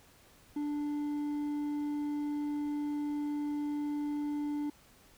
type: tone with hard clipping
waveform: triangle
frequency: 293.7 Hz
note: D4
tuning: in tune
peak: -33 dBFS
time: 0.56-4.7 s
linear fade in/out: 5 ms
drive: 7 dB
effects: pink hiss -61 dBFS RMS until 5.17 s